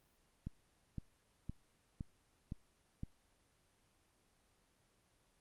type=click train; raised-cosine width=5 ms; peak=-30 dBFS; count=6; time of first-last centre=0.47-3.034 s; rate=1.95 Hz; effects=pink hiss -74 dBFS RMS until 5.4 s + Opus 24 kbps